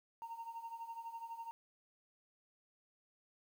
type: tone with tremolo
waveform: sine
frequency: 920 Hz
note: A#5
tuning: 23 cents flat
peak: -39 dBFS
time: 0.22-1.51 s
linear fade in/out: 0 ms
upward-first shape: triangle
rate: 12 Hz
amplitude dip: 85%
effects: tanh soft clip ceiling -40 dBFS + 11-bit